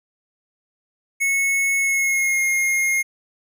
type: tone with pitch glide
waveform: square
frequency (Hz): 2197 to 2139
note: C#7 to C7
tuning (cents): -16 to +38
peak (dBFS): -18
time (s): 1.2-3.03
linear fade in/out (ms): 20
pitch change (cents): -46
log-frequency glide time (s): 1.78-2.41
effects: none